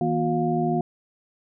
sine tone cluster, 160.8 / 239 / 360 / 707 Hz, E3 / A#3 / F#4 / F5, -43 / +43 / -47 / +21 cents, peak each -26 dBFS, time 0.01-0.81 s, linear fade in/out 2 ms, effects none

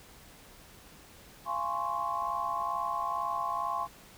sine chord, Db major seventh, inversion first, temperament equal with one note detuned, 688.8 / 830.6 / 1046.5 / 1108.7 Hz, F5 / Ab5 / C6 / Db6, -24 / 0 / 0 / 0 cents, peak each -38 / -37 / -33 / -35 dBFS, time 1.45-3.88 s, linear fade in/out 50 ms, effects pink hiss -54 dBFS RMS until 4.17 s

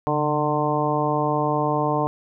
harmonic tone with a mistuned harmonic, 150 Hz, D3, 37 cents sharp, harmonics 1 / 2 / 3 / 4 / 5 / 6 / 7, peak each -27 / -27 / -27 / -27 / -27 / -27 / -27 dBFS, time 0.07-2.07 s, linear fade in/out 0 ms, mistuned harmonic 1, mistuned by -65 cents, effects none

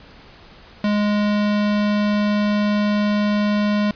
square tone, 207.7 Hz, G#3, in tune, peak -17 dBFS, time 0.84-3.91 s, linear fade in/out 2 ms, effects pink hiss -45 dBFS RMS until 3.95 s + resampled to 11025 Hz

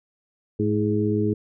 harmonic tone with a mistuned harmonic, 106.9 Hz, A2, 49 cents flat, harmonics 1 / 2 / 3 / 4, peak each -25 / -25 / -25 / -25 dBFS, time 0.59-1.34 s, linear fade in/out 10 ms, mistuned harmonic 4, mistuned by -44 cents, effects none

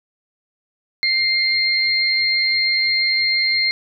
sine tone pair together, 2100 / 4203 Hz, C7 / C8, +6 / +7 cents, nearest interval octave, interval 1201 cents, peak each -18 dBFS, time 1.03-3.71 s, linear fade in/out 0 ms, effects none

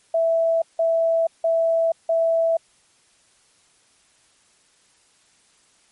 sine tone bursts, 659.3 Hz, E5, in tune, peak -16 dBFS, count 4, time 0.14-2.57 s, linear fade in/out 5 ms, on 480 ms, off 170 ms, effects white hiss -59 dBFS RMS until 5.91 s + MP3 48 kbps

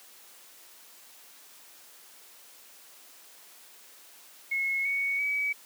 sine tone with pitch steps, 2177 / 2227 / 2277 Hz, C#7 / C#7 / C#7, -32 / +7 / +46 cents, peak -26 dBFS, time 4.51-5.53 s, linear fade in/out 10 ms, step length 340 ms, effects white hiss -53 dBFS RMS until 5.65 s + high-pass 300 Hz 12 dB/octave

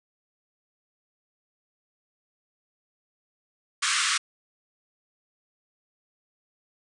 pink band-pass noise, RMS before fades -25 dBFS, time 3.82-4.18 s, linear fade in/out 10 ms, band 1100 to 9400 Hz, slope 96 dB/octave, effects none

